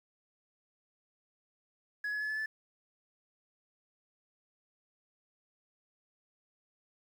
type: tone with pitch steps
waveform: sine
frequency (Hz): 1682 / 1697.6 / 1713.4 / 1729.3 / 1745.3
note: G#6 / G#6 / A6 / A6 / A6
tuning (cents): +22 / +38 / -46 / -30 / -15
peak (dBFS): -30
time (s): 2.04-2.46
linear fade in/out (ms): 5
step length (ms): 84
effects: tanh soft clip ceiling -32 dBFS + 10-bit